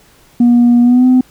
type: tone with pitch glide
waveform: sine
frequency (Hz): 240.2 to 254.5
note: B3 to C4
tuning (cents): -48 to -48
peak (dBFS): -3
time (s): 0.4-1.21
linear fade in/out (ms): 5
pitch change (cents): +100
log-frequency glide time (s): 0.82-1.06
effects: tanh soft clip ceiling -3 dBFS + pink hiss -47 dBFS RMS until 1.3 s